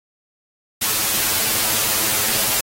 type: noise with comb filter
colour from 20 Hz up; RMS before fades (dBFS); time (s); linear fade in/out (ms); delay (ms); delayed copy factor
white; -19; 0.81-2.61; 10; 9.2; +0.9
effects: AAC 48 kbps